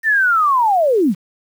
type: linear sweep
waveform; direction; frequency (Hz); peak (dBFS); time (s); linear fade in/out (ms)
sine; down; 1825 to 155.4; -11; 0.03-1.15; 50
effects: 7-bit